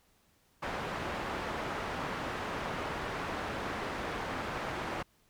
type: low-pass noise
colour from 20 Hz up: white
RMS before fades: -37 dBFS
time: 0.62-5.03 s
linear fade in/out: 10 ms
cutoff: 1400 Hz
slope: 12 dB/octave
effects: pink hiss -69 dBFS RMS until 5.29 s